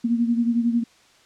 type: beating tone pair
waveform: sine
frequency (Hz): 233.1 / 244.1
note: A#3 / B3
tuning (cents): 0 / -20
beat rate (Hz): 11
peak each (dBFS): -19 / -25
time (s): 0.04-0.84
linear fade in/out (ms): 10
effects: white hiss -55 dBFS RMS until 1.25 s + low-pass 6000 Hz 12 dB/octave